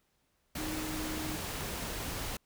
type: tone in noise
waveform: sine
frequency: 311.1 Hz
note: D#4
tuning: in tune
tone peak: -38 dBFS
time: 0.58-1.36 s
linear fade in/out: 5 ms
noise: pink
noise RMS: -38 dBFS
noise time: 0.55-2.37 s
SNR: -3 dB
effects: pink hiss -75 dBFS RMS until 2.45 s